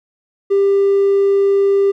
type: tone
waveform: triangle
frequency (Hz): 396.4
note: G4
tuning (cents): +19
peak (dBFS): -7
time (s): 0.5-1.92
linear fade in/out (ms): 20
effects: tanh soft clip ceiling -6 dBFS